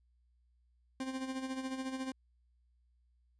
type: tone with tremolo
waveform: 40% pulse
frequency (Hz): 262.6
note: C4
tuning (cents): +6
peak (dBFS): -34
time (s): 1-2.12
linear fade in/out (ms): 2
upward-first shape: sine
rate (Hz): 14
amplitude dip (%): 60
effects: added 60 Hz sine -68 dBFS peak until 3.39 s + resampled to 22050 Hz